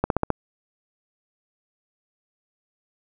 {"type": "slowing click train", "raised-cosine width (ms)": 1, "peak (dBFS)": -6, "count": 5, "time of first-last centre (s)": [0.04, 0.303], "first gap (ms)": 62, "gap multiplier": 1.04, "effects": []}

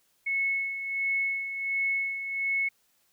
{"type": "tone with tremolo", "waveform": "sine", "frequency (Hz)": 2196, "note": "C#7", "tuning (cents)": -17, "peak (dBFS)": -24, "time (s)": [0.26, 2.69], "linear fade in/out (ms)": 10, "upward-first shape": "sine", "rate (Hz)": 1.4, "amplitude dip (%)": 60, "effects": ["white hiss -69 dBFS RMS until 3.12 s"]}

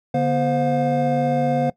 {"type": "tone cluster", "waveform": "triangle", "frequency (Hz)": [145.6, 242.9, 520, 713], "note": ["D3", "B3", "C5", "F5"], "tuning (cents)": [-15, -29, -11, 36], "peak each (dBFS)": -21, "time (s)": [0.14, 1.7], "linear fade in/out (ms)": 5, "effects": ["noise-tail reverb RT60 0.1 s tail -19 dB re dry"]}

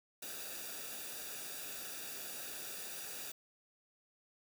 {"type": "noise with comb filter", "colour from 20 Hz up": "white", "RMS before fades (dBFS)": -45, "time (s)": [0.22, 3.32], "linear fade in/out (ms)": 5, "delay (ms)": 0.95, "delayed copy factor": -0.65, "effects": []}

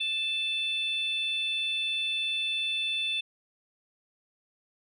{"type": "tone pair together", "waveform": "sine", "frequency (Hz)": [2637, 3520], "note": ["E7", "A7"], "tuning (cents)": [0, 0], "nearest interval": "perfect fourth", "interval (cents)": 500, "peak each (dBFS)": [-30, -28], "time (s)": [0, 3.21], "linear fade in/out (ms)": 10, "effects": ["tanh soft clip ceiling -22 dBFS"]}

